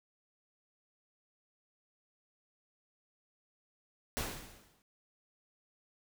pink noise with exponential decay, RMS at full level -34 dBFS, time 4.17-4.82 s, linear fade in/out 0 ms, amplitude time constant 140 ms, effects none

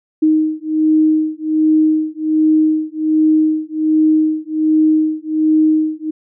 sine beating tone pair, 311.1 / 312.4 Hz, D#4 / D#4, 0 / +7 cents, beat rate 1.3 Hz, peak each -14 dBFS, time 0.22-6.11 s, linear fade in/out 10 ms, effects none

